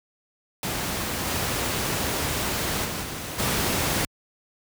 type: noise with level steps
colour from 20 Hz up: pink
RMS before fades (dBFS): -28 / -26 / -30 / -33 / -24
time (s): 0.63-4.05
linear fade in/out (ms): 2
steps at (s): 1.26 / 2.84 / 3.02 / 3.38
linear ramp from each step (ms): 20
effects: high-pass 60 Hz 12 dB/octave